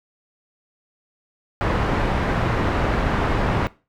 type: low-pass noise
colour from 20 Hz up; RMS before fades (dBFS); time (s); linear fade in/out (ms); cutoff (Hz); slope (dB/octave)
pink; -21; 1.61-3.67; 0; 1700; 12
effects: noise-tail reverb RT60 0.3 s tail -19 dB re dry